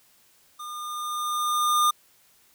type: tone with level ramp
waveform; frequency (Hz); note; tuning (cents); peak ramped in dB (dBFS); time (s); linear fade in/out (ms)
square; 1211; D#6; -47; -36 to -18; 0.59-1.91; 10
effects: white hiss -60 dBFS RMS until 2.54 s